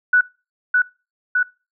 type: tone with echo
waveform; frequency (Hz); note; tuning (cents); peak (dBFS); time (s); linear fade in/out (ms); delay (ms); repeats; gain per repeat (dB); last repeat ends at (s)
sine; 1480; F#6; 0; -10; 0.13-0.21; 5; 610; 2; -2; 1.43
effects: noise-tail reverb RT60 0.3 s tail -23 dB re dry